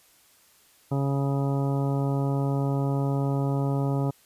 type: harmonic tone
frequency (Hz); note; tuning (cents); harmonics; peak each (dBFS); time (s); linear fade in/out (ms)
138.59; C#3; 0; 1 / 2 / 3 / 4 / 5 / 6 / 7 / 9; -24 / -30 / -34 / -36 / -38 / -40 / -41 / -43; 0.91-4.11; 10
effects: white hiss -59 dBFS RMS until 4.25 s + resampled to 32000 Hz